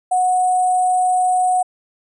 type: tone with sample-and-hold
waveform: sine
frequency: 733 Hz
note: F#5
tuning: 16 cents flat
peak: -13 dBFS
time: 0.11-1.63 s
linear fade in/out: 10 ms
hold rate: 8820 Hz
effects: resampled to 24000 Hz